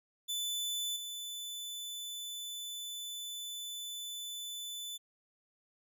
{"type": "tone with level steps", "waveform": "sawtooth", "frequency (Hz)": 3500, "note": "A7", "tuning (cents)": -10, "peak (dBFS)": [-31, -37], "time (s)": [0.28, 4.98], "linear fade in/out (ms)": 20, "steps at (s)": 0.96, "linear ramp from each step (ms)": 5, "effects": []}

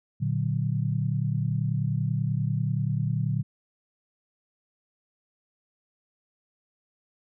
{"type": "chord", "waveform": "sine", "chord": "Bb augmented", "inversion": "none", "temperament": "equal", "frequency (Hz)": [116.54, 146.83, 185], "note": ["Bb2", "D3", "F#3"], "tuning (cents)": [0, 0, 0], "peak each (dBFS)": [-27, -27, -32], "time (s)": [0.2, 3.43], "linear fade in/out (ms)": 20, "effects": []}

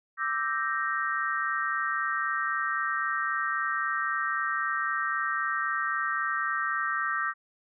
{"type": "chord", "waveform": "sine", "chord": "E half-diminished seventh", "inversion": "third", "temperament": "equal", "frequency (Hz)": [1174.7, 1318.5, 1568, 1864.7], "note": ["D6", "E6", "G6", "Bb6"], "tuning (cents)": [0, 0, 0, 0], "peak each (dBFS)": -32, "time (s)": [0.17, 7.34], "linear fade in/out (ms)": 50, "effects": []}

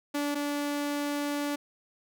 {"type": "tone pair in turn", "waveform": "sawtooth", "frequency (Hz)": [289.5, 289.5], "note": ["D4", "D4"], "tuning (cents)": [-25, -25], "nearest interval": "unison", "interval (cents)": 0, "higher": "neither", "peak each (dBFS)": [-24, -25], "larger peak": "first", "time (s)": [[0.14, 0.35], [0.35, 1.56]], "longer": "second", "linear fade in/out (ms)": 10, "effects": []}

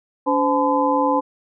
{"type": "tone cluster", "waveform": "sine", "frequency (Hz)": [285, 515, 860, 1016], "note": ["C#4", "C5", "A5", "B5"], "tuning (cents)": [48, -28, -40, 49], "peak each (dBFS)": -21, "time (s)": [0.26, 1.21], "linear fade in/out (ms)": 20, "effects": []}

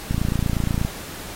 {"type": "click train", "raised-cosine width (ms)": 5, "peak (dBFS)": -9, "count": 22, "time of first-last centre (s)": [0.11, 0.849], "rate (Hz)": 28.4, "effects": ["pink hiss -36 dBFS RMS until 1.35 s", "AAC 48 kbps"]}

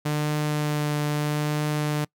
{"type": "tone with vibrato", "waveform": "sawtooth", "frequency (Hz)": 149.4, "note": "D3", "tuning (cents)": 30, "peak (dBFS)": -19, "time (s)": [0.05, 2.05], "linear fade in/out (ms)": 10, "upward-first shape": "triangle", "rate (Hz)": 0.77, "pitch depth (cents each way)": 14, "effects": ["noise-tail reverb RT60 0.1 s tail -24 dB re dry"]}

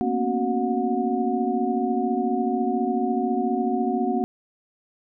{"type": "tone cluster", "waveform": "sine", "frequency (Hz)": [229.9, 244.1, 274.1, 371.3, 725], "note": ["A#3", "B3", "C#4", "F#4", "F#5"], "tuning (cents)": [-24, -20, -19, 6, -35], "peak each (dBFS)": [-29, -26, -28, -27, -27], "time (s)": [0.01, 4.24], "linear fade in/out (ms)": 0, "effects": []}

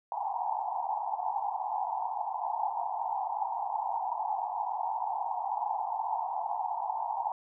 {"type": "band-pass noise", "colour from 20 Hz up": "white", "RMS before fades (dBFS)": -33, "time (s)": [0.12, 7.32], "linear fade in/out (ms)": 2, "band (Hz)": [730, 950], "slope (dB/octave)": 96, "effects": []}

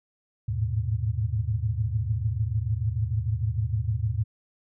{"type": "tone cluster", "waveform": "sine", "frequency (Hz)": [78.3, 105.3, 112, 124.9], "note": ["D#2", "G#2", "A2", "B2"], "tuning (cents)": [11, 24, 31, 20], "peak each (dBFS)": [-31, -27, -29, -33], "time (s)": [0.48, 4.24], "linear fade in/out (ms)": 10, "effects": []}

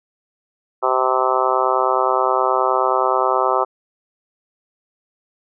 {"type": "harmonic tone", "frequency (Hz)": 129.5, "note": "C3", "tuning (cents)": -17, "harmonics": [3, 4, 5, 6, 7, 8, 9, 10], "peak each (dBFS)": [-23, -23, -23, -23, -23, -23, -23, -23], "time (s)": [0.82, 3.65], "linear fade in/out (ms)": 20, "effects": []}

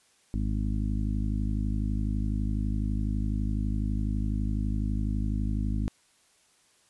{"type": "harmonic tone", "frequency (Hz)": 52, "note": "G#1", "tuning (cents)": 3, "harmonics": [1, 2, 3, 4, 5, 6], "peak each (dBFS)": [-28, -32, -40, -34, -37, -43], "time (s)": [0.34, 5.88], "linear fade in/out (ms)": 0, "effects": ["white hiss -64 dBFS RMS until 6.89 s", "resampled to 24000 Hz"]}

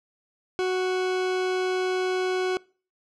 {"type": "tone", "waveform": "40% pulse", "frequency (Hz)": 370, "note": "F#4", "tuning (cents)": 0, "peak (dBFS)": -22, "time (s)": [0.59, 2.57], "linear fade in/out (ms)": 0, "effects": ["noise-tail reverb RT60 0.4 s tail -24 dB re dry", "low-pass 5000 Hz 12 dB/octave"]}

